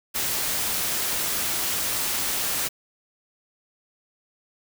white noise, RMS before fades -26 dBFS, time 0.14-2.69 s, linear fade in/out 20 ms, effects none

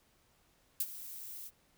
violet noise with ADSR envelope, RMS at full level -31 dBFS, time 0.8-1.51 s, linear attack 4 ms, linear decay 48 ms, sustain -15 dB, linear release 46 ms, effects pink hiss -70 dBFS RMS until 1.77 s

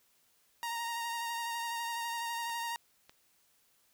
sawtooth tone with vibrato, 932.3 Hz, A#5, in tune, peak -31 dBFS, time 0.63-2.76 s, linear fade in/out 0 ms, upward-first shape sine, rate 12 Hz, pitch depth 21 cents each way
clicks, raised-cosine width 0.2 ms, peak -35 dBFS, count 2, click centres 2.497 / 3.095 s
effects white hiss -70 dBFS RMS until 3.93 s

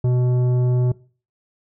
triangle tone with tanh clipping, 124.5 Hz, B2, 14 cents sharp, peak -17 dBFS, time 0.04-0.92 s, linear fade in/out 5 ms, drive 15 dB, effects noise-tail reverb RT60 0.4 s tail -21 dB re dry

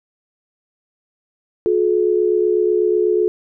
sine tone pair together, 359.8 / 427.9 Hz, F#4 / A4, -48 / -48 cents, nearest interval minor third, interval 300 cents, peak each -16 dBFS, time 1.66-3.28 s, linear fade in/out 0 ms, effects none

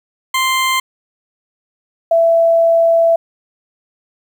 20% pulse / sine tone pair in turn, 1046.5 / 665.7 Hz, C6 / E5, 0 / +17 cents, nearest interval minor sixth, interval 783 cents, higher first, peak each -8 dBFS, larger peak neither, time 0.34-0.8 / 2.11-3.16 s, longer second, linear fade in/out 5 ms, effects 8-bit

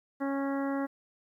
harmonic tone, 275.9 Hz, C#4, 8 cents flat, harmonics 1 / 2 / 3 / 4 / 5 / 6 / 7, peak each -30 / -36 / -40 / -42 / -44 / -46 / -47 dBFS, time 0.2-0.87 s, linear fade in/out 20 ms, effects 11-bit

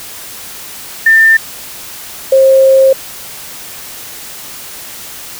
sine tone pair in turn, 1794 / 533.4 Hz, A6 / C5, +33 / +33 cents, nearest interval octave + major sixth, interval 2100 cents, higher first, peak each -3 dBFS, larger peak neither, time 1.06-1.37 / 2.32-2.93 s, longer second, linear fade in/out 5 ms, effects white hiss -28 dBFS RMS until 5.39 s

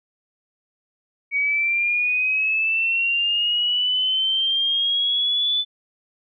sine linear sweep, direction up, 2244 to 3500 Hz, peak -18 dBFS, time 1.31-5.65 s, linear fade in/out 50 ms, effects none

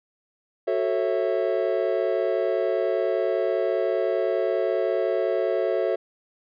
triangle chord, F# minor seventh, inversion none, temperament equal with one note detuned, 370 / 440 / 545.2 / 659.3 Hz, F#4 / A4 / C#5 / E5, 0 / 0 / -29 / 0 cents, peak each -25 dBFS, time 0.67-5.96 s, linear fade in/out 10 ms, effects resampled to 11025 Hz

